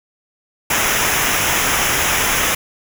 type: noise with comb filter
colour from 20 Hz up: pink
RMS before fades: -17 dBFS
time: 0.7-2.55 s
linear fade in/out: 5 ms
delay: 0.23 ms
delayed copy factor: -0.7
effects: none